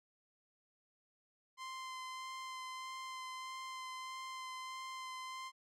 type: tone with vibrato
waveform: sawtooth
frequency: 1039 Hz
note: C6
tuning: 12 cents flat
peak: -40 dBFS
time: 1.57-5.52 s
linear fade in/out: 50 ms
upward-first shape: sine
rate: 1.6 Hz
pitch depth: 11 cents each way
effects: low-pass 8000 Hz 12 dB/octave